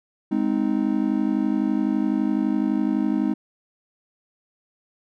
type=chord; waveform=triangle; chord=Ab major; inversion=none; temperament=just; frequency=207.7 / 259.6 / 311.5 Hz; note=Ab3 / C4 / Eb4; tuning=0 / -13 / +2 cents; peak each=-22 dBFS; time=0.31-3.34 s; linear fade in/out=10 ms; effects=none